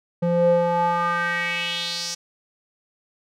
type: tone with band-pass filter sweep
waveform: square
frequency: 172.6 Hz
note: F3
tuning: 20 cents flat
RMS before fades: -22 dBFS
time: 0.22-2.15 s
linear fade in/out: 10 ms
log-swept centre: 350 to 5900 Hz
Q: 3.7
effects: none